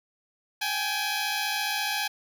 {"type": "tone pair together", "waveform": "10% pulse", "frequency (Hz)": [784, 838.7], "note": ["G5", "G#5"], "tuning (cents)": [0, 17], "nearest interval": "minor second", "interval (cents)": 117, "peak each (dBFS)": [-23, -20], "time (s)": [0.61, 2.08], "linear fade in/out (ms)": 10, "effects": []}